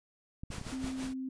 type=clicks; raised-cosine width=5 ms; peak=-29 dBFS; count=6; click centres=0.435 / 0.504 / 0.583 / 0.614 / 0.667 / 0.843 s
type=noise with tremolo; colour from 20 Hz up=pink; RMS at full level=-42 dBFS; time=0.5-1.14 s; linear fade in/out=20 ms; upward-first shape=sine; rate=6.1 Hz; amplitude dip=65%
type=tone; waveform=sine; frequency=261.6 Hz; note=C4; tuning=in tune; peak=-35 dBFS; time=0.72-1.29 s; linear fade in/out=5 ms
effects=resampled to 22050 Hz